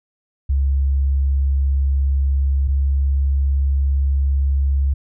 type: tone pair in turn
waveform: sine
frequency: 68.5 / 68.8 Hz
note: C#2 / C#2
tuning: -20 / -12 cents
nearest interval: unison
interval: 8 cents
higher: second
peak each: -14 dBFS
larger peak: neither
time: 0.49-2.68 / 2.68-4.94 s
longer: second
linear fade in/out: 10 ms
effects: none